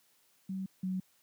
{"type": "tone pair in turn", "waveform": "sine", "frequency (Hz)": [190.5, 186.47], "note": ["G3", "F#3"], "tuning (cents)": [-49, 14], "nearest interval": "unison", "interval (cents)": 37, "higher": "first", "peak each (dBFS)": [-34, -31], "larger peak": "second", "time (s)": [[0.49, 0.66], [0.83, 1]], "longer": "neither", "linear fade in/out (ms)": 5, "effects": ["white hiss -69 dBFS RMS until 1.22 s", "high-pass 100 Hz 12 dB/octave"]}